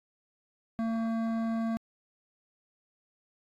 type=tone with hard clipping; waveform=triangle; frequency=226.5 Hz; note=A#3; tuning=50 cents flat; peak=-30 dBFS; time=0.79-1.77 s; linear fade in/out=0 ms; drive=16 dB; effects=AAC 64 kbps